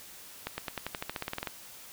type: accelerating click train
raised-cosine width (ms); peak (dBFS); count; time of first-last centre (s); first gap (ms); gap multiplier
0.3; -17; 15; 0.47-1.473; 110; 0.93
effects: white hiss -49 dBFS RMS until 1.92 s